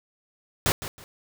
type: noise with echo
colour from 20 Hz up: pink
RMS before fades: -22 dBFS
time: 0.66-0.72 s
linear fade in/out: 0 ms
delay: 160 ms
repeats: 2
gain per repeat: -12 dB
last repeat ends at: 1.04 s
effects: none